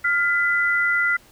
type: tone pair together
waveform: sine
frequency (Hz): 1407 / 2003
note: F6 / B6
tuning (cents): +12 / +24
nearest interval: tritone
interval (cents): 612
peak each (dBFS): -20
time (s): 0.04-1.17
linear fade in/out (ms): 10
effects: pink hiss -52 dBFS RMS until 1.31 s